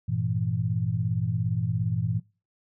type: chord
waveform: sine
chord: E diminished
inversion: first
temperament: equal with one note detuned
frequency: 99.25 / 116.54 / 164.81 Hz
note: G2 / Bb2 / E3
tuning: +22 / 0 / 0 cents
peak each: -30 / -27 / -30 dBFS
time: 0.08-2.2 s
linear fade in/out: 10 ms
effects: noise-tail reverb RT60 0.3 s tail -20 dB re dry